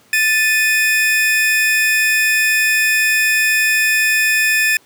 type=tone pair together; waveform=45% pulse; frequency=1760 / 2489 Hz; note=A6 / D#7; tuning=0 / 0 cents; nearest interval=tritone; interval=600 cents; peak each=-15 dBFS; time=0.13-4.77 s; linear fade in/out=2 ms; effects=pink hiss -51 dBFS RMS until 4.85 s + high-pass 150 Hz 12 dB/octave